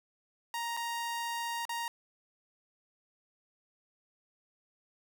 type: tone with dropouts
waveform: sawtooth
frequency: 935 Hz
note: A#5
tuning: 5 cents sharp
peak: -30 dBFS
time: 0.54-1.88 s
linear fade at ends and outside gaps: 1 ms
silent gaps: 0.767-0.772 / 1.653-1.693 s
effects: none